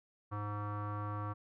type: tone with low-pass filter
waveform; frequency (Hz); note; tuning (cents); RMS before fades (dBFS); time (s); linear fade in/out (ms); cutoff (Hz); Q
square; 103.8; G#2; 0; -39; 0.31-1.34; 20; 1200; 7
effects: none